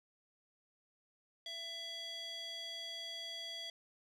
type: tone with band-pass filter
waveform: square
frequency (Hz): 667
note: E5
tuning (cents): +20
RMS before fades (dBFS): -45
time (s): 1.46-3.7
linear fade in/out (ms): 2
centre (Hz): 3800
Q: 7.8
effects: none